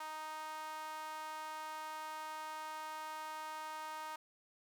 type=tone with high-pass filter; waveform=sawtooth; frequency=311.1 Hz; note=D#4; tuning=in tune; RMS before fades=-45 dBFS; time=0-4.16 s; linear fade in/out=5 ms; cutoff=1000 Hz; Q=3.9; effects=none